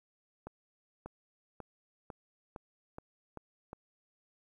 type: accelerating click train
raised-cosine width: 1 ms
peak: -29 dBFS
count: 8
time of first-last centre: 0.47-3.731 s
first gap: 590 ms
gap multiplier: 0.92
effects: 11-bit